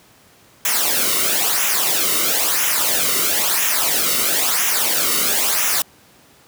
white noise with flanger, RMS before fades -18 dBFS, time 0.65-5.82 s, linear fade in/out 2 ms, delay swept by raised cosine 0.22 to 1.22 ms, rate 1 Hz, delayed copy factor -0.7, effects pink hiss -50 dBFS RMS until 6.47 s + high-pass 100 Hz 12 dB/octave

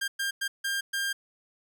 sawtooth tone bursts at uneven times, 1600 Hz, G6, 35 cents sharp, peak -24 dBFS, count 5, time 0.01-0.08 / 0.19-0.31 / 0.41-0.48 / 0.64-0.81 / 0.93-1.13 s, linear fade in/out 10 ms, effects none

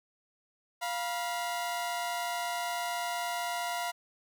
sawtooth tone pair together, 698 / 969.3 Hz, F5 / B5, -1 / -33 cents, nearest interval tritone, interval 568 cents, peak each -30 / -32 dBFS, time 0.81-3.92 s, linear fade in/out 20 ms, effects none

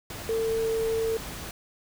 sine tone in noise, 449.4 Hz, A4, 37 cents sharp, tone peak -24 dBFS, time 0.29-1.17 s, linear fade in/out 2 ms, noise pink, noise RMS -38 dBFS, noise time 0.1-1.51 s, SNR +11 dB, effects none

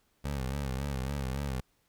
20% pulse tone with vibrato, 67.8 Hz, C#2, 38 cents flat, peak -27 dBFS, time 0.24-1.61 s, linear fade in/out 10 ms, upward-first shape sine, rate 3.6 Hz, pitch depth 100 cents each way, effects pink hiss -72 dBFS RMS until 1.88 s

